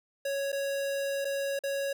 square tone with dropouts, 554.4 Hz, C#5, in tune, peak -30 dBFS, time 0.25-1.93 s, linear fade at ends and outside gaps 5 ms, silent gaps 0.52-0.527 / 1.247-1.251 / 1.591-1.636 s, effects none

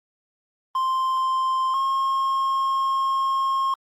triangle tone pair in turn, 1046.5 / 1075.3 Hz, C6 / C6, 0 / +47 cents, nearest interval unison, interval 47 cents, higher second, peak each -18 dBFS, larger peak neither, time 0.75-1.74 / 1.74-3.74 s, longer second, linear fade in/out 2 ms, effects Opus 24 kbps

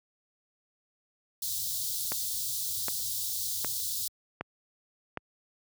white band-stop noise, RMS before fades -33 dBFS, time 1.42-4.08 s, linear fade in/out 5 ms, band 130 to 3600 Hz, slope 48 dB/octave
click train, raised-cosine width 0.5 ms, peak -18 dBFS, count 5, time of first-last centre 2.12-5.173 s, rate 1.31 Hz
effects high-pass 80 Hz 12 dB/octave

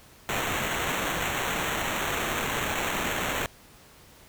violet noise with sample-and-hold, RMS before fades -29 dBFS, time 0.29-3.46 s, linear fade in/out 0 ms, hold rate 4900 Hz, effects pink hiss -53 dBFS RMS until 4.28 s

